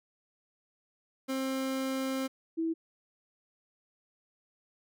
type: tone pair in turn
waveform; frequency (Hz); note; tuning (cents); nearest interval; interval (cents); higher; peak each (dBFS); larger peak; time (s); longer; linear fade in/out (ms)
30% pulse / sine; 265.1 / 326.6; C4 / E4; +23 / -16; major third; 361; second; -28; neither; 1.28-2.28 / 2.57-2.74; first; 20
effects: none